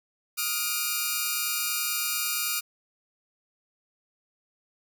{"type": "tone cluster", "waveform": "5% pulse", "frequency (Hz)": [1246, 1415, 2368], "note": ["D#6", "F6", "D7"], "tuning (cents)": [2, 22, 14], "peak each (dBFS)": -20, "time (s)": [0.37, 2.61], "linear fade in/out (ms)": 20, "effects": []}